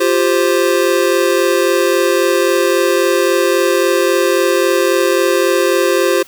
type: chord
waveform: square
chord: F suspended second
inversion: none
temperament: just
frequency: 349.2 / 392.9 / 523.8 Hz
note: F4 / G4 / C5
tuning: 0 / +4 / +2 cents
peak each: -16 dBFS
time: 0-6.23 s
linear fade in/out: 10 ms
effects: white hiss -42 dBFS RMS until 6.27 s